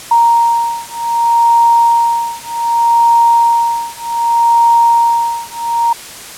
sine beating tone pair, 932.3 / 932.95 Hz, A#5 / A#5, 0 / +1 cents, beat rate 0.65 Hz, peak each -11 dBFS, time 0.11-5.93 s, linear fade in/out 5 ms, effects white hiss -30 dBFS RMS until 6.37 s + low-pass 11000 Hz 12 dB/octave

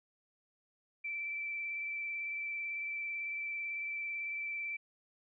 sine tone with vibrato, 2330 Hz, D7, 14 cents flat, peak -36 dBFS, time 1.04-4.77 s, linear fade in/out 10 ms, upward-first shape sine, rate 18 Hz, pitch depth 16 cents each way, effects none

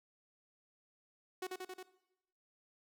sawtooth tone with echo, 370 Hz, F#4, in tune, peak -34 dBFS, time 1.42-1.47 s, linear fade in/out 5 ms, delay 90 ms, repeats 4, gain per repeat -2 dB, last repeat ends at 1.83 s, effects noise-tail reverb RT60 0.9 s tail -18 dB re dry

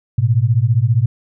sine beating tone pair, 108.8 / 123.8 Hz, A2 / B2, -19 / +5 cents, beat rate 15 Hz, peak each -14 dBFS, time 0.18-1.06 s, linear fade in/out 5 ms, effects none

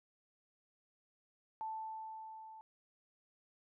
sine tone with level ramp, 880 Hz, A5, in tune, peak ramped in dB -38 to -51 dBFS, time 1.61-2.61 s, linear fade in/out 0 ms, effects none

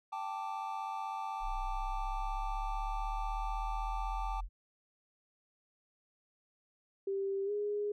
triangle chord, G suspended second, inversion none, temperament equal, 784 / 880 / 1174.7 Hz, G5 / A5 / D6, 0 / 0 / 0 cents, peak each -39 / -38 / -41 dBFS, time 0.12-4.41 s, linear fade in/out 10 ms
sine exponential sweep, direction up, 30.78 to 43.15 Hz, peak -36 dBFS, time 1.4-4.49 s, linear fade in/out 50 ms
sine tone with pitch glide, 392 to 413.6 Hz, G4 to G#4, 0 to -7 cents, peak -32 dBFS, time 7.07-7.92 s, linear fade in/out 5 ms, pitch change +93 cents, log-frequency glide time 7.45-7.51 s
effects none

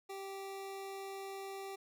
25% pulse tone, 390.3 Hz, G4, 8 cents flat, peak -39 dBFS, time 0.09-1.76 s, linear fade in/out 10 ms, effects none

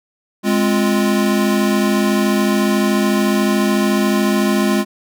square chord, F minor, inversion first, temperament equal, 207.7 / 261.6 / 349.2 Hz, Ab3 / C4 / F4, 0 / 0 / 0 cents, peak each -16 / -21 / -20 dBFS, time 0.43-4.85 s, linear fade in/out 50 ms, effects none

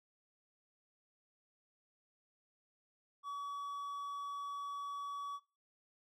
triangle tone, 1136 Hz, C#6, 42 cents sharp, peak -38 dBFS, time 3.23-5.4 s, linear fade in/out 50 ms, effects noise-tail reverb RT60 0.3 s tail -20 dB re dry

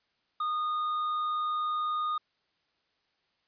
sine tone with tanh clipping, 1229 Hz, D#6, 22 cents flat, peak -29 dBFS, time 0.4-2.18 s, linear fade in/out 5 ms, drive 5 dB, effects white hiss -74 dBFS RMS until 3.47 s + resampled to 11025 Hz

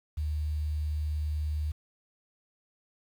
sine tone with quantisation, 75.8 Hz, D#2, 45 cents flat, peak -28 dBFS, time 0.17-1.72 s, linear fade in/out 10 ms, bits 9, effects none

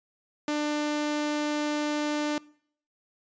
sawtooth tone, 297.9 Hz, D4, 25 cents sharp, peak -22 dBFS, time 0.48-2.38 s, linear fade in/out 2 ms, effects noise-tail reverb RT60 0.6 s tail -23 dB re dry + resampled to 16000 Hz

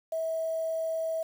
sine tone with quantisation, 648 Hz, E5, 30 cents flat, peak -28 dBFS, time 0.12-1.23 s, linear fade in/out 5 ms, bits 8, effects none

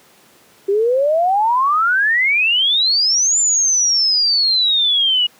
sine exponential two-way sweep, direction up then down, 385.6 to 7230 to 2876 Hz, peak -12 dBFS, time 0.68-5.27 s, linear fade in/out 10 ms, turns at 3.39 s, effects pink hiss -49 dBFS RMS until 5.39 s + high-pass 200 Hz 12 dB/octave

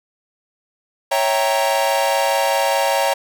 45% pulse chord, C# diminished seventh, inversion none, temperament equal, 554.4 / 659.3 / 784 / 932.3 Hz, C#5 / E5 / G5 / Bb5, 0 / 0 / 0 / 0 cents, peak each -20 / -23 / -22 / -21 dBFS, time 1.11-3.14 s, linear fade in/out 10 ms, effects none

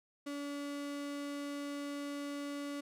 35% pulse tone, 285.9 Hz, D4, 46 cents flat, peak -37 dBFS, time 0.26-2.81 s, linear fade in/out 10 ms, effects low-pass 12000 Hz 12 dB/octave

